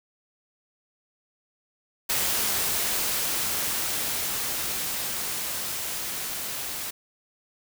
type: noise with level ramp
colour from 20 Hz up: white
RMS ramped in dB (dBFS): -25 to -33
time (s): 2.09-6.91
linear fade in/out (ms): 10
effects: none